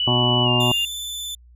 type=tone with pitch glide; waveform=sine; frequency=2960 to 2804 Hz; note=F#7 to F7; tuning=0 to +6 cents; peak=-19 dBFS; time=0-0.85 s; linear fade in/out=2 ms; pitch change=-94 cents; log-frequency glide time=0.44-0.49 s
type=harmonic tone; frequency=122.6 Hz; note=B2; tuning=12 cents flat; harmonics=1 / 2 / 3 / 5 / 6 / 7 / 8 / 9; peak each=-21 / -24 / -26 / -28 / -29 / -29 / -30 / -31 dBFS; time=0.07-0.72 s; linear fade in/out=5 ms
type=tone with vibrato; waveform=sawtooth; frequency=3520 Hz; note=A7; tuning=in tune; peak=-25 dBFS; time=0.6-1.35 s; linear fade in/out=5 ms; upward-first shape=square; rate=19 Hz; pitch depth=17 cents each way
effects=added 60 Hz sine -46 dBFS peak until 1.55 s